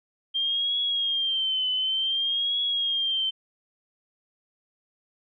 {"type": "tone with vibrato", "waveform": "sine", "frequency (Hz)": 3178, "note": "G7", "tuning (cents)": 23, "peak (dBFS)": -23, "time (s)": [0.34, 3.31], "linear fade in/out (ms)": 20, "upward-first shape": "triangle", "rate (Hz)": 0.55, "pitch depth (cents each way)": 93, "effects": []}